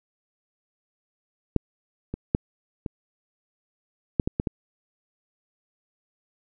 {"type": "clicks", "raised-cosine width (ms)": 3, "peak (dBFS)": [-6, -17, -6, -17, -6, -11, -10, -12], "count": 8, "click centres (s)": [1.563, 2.14, 2.349, 2.862, 4.198, 4.275, 4.399, 4.472], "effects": []}